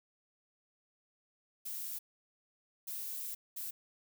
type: noise bursts at uneven times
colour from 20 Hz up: violet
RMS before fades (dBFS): -41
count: 3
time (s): 1.65-1.99 / 2.87-3.35 / 3.56-3.71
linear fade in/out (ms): 10
effects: none